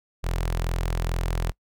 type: tone with notch filter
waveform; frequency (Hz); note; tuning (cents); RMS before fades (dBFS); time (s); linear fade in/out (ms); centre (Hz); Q
sawtooth; 42.29; E1; +45; -26; 0.23-1.52; 20; 250; 1.4
effects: noise-tail reverb RT60 0.1 s tail -24 dB re dry